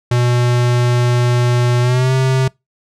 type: tone with pitch glide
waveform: square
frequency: 121.9 to 131.41 Hz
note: B2 to C3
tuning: -22 to +8 cents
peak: -12 dBFS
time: 0.11-2.48 s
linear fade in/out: 5 ms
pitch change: +130 cents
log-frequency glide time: 1.81-2.13 s
effects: noise-tail reverb RT60 0.2 s tail -25 dB re dry + low-pass 8000 Hz 12 dB/octave